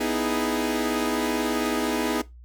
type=chord; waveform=sawtooth; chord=E major seventh; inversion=second; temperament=equal; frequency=246.9 / 311.1 / 329.6 / 415.3 Hz; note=B3 / D#4 / E4 / G#4; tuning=0 / 0 / 0 / 0 cents; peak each=-24 / -24 / -28 / -25 dBFS; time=0-2.22 s; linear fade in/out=10 ms; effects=noise-tail reverb RT60 0.2 s tail -19 dB re dry + added 60 Hz sine -43 dBFS peak until 2.44 s